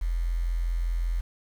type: tone with quantisation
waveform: sine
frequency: 42.65 Hz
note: F1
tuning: 40 cents flat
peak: -24 dBFS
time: 0.01-1.21 s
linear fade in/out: 10 ms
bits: 8
effects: none